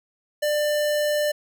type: tone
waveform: square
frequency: 595 Hz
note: D5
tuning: 22 cents sharp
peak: -21 dBFS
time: 0.42-1.32 s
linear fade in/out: 10 ms
effects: none